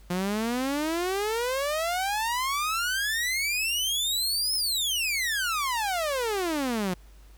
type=exponential two-way sweep; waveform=sawtooth; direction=up then down; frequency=174.61 to 5274 to 174.61 Hz; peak=-22 dBFS; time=0.1-6.94 s; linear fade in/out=5 ms; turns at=4.55 s; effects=added 50 Hz sine -48 dBFS peak until 7.37 s + pink hiss -60 dBFS RMS until 7.37 s